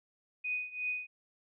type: tone with tremolo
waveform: sine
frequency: 2489 Hz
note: D#7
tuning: in tune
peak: -30 dBFS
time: 0.44-1.07 s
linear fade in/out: 10 ms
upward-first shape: triangle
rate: 2.8 Hz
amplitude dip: 90%
effects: none